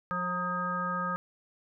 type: harmonic tone with a mistuned harmonic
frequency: 178.6 Hz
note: F3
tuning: 39 cents sharp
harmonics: 1 / 3 / 5 / 7 / 9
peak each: -36 / -40 / -41 / -31 / -38 dBFS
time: 0.11-1.16 s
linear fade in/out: 0 ms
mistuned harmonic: 5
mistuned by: +61 cents
effects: none